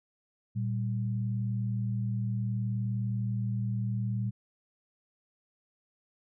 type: tone pair together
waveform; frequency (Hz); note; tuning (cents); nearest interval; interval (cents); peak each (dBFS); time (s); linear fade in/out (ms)
sine; 116.4 / 195.76; A#2 / G3; -2 / -2; major sixth; 900; -29 / -35; 0.55-4.31; 20
effects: none